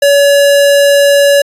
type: tone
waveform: square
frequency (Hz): 567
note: C#5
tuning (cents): +39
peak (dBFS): -5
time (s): 0.02-1.42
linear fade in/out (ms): 5
effects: resampled to 32000 Hz